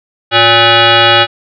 sine tone with frequency modulation, 1039 Hz, C6, 12 cents flat, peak -4 dBFS, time 0.31-1.27 s, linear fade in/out 50 ms, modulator 465 Hz, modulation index 5.6, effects none

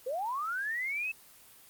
sine linear sweep, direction up, 475.1 to 2637 Hz, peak -31 dBFS, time 0.06-1.12 s, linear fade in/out 10 ms, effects white hiss -56 dBFS RMS until 1.69 s + Opus 24 kbps

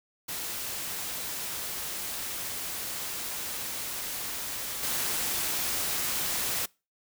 white noise with level steps, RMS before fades -35 / -30 dBFS, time 0.28-6.66 s, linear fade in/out 10 ms, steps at 4.83 s, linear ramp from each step 2 ms, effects noise-tail reverb RT60 0.3 s tail -25 dB re dry

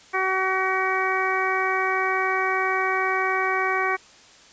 harmonic tone, 378.1 Hz, F#4, 38 cents sharp, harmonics 1 / 2 / 3 / 4 / 5 / 6, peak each -28 / -28 / -26 / -29 / -28 / -28 dBFS, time 0.13-3.97 s, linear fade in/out 20 ms, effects white hiss -50 dBFS RMS until 4.52 s + resampled to 16000 Hz

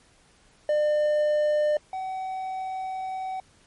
triangle tone pair in turn, 600 / 756 Hz, D5 / F#5, +37 / +37 cents, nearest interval major third, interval 400 cents, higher second, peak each -18 / -27 dBFS, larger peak first, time 0.69-1.77 / 1.93-3.4 s, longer second, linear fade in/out 2 ms, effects pink hiss -59 dBFS RMS until 3.66 s + MP3 48 kbps

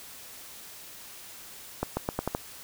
accelerating click train, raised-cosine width 1 ms, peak -13 dBFS, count 6, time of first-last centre 1.83-2.349 s, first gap 140 ms, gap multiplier 0.85, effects white hiss -46 dBFS RMS until 2.63 s

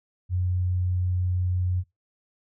sine tone, 90.6 Hz, F#2, 36 cents flat, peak -22 dBFS, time 0.29-1.84 s, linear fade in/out 50 ms, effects noise-tail reverb RT60 0.2 s tail -21 dB re dry

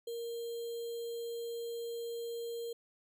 sine tone with sample-and-hold, 466.2 Hz, A#4, in tune, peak -37 dBFS, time 0.07-2.73 s, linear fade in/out 5 ms, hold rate 3675 Hz, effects none

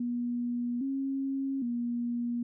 sine tone with pitch steps, 241.3 / 271.1 / 238.8 Hz, B3 / C#4 / A#3, -40 / -38 / +42 cents, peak -29 dBFS, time 0-2.43 s, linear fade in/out 5 ms, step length 810 ms, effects none

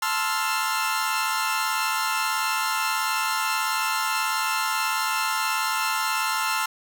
sawtooth chord, F major seventh, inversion first, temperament equal, 880 / 1046.5 / 1318.5 / 1396.9 Hz, A5 / C6 / E6 / F6, 0 / 0 / 0 / 0 cents, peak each -25 dBFS, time 0.02-6.66 s, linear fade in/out 5 ms, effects none

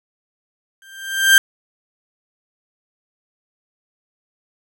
35% pulse tone with exponential growth, 1579 Hz, G6, 12 cents sharp, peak -3 dBFS, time 0.82-1.38 s, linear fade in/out 1 ms, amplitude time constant 120 ms, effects none

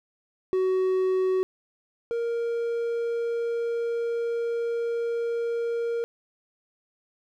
triangle tone pair in turn, 374.3 / 467.1 Hz, F#4 / A#4, +20 / +3 cents, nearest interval major third, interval 383 cents, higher second, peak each -19 / -23 dBFS, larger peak first, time 0.53-1.43 / 2.11-6.04 s, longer second, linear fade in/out 0 ms, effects none

